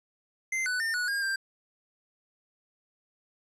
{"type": "tone with pitch steps", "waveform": "square", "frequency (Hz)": [2078, 1492, 1810, 1467, 1619, 1582], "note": ["C7", "F#6", "A6", "F#6", "G#6", "G6"], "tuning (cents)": [-12, 14, 48, -15, -45, 15], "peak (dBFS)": -28, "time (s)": [0.52, 1.36], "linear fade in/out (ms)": 5, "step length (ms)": 140, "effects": ["low-pass 10000 Hz 12 dB/octave"]}